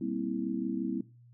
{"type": "chord", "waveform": "sine", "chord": "C dominant seventh", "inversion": "second", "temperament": "just", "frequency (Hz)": [196.22, 235.5, 261.6, 327], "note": ["G3", "Bb3", "C4", "E4"], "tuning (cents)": [2, 18, 0, -14], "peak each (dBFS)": [-37, -36, -35, -35], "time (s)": [0.01, 1.01], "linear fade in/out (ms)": 5, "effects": ["noise-tail reverb RT60 0.3 s tail -19 dB re dry", "added 120 Hz sine -54 dBFS peak until 1.33 s"]}